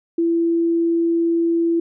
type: tone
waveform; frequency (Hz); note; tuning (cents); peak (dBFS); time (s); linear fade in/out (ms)
sine; 335.3; E4; +30; -15; 0.18-1.8; 5
effects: none